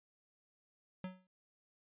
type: tone with exponential decay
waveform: square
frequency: 185.1 Hz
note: F#3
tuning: 1 cent sharp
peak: -38 dBFS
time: 1.04-1.27 s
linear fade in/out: 2 ms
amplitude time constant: 48 ms
effects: resampled to 8000 Hz